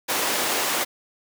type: high-pass noise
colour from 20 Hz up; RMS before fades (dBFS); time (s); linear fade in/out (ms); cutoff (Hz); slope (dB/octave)
pink; -24; 0.08-0.85; 20; 420; 12
effects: none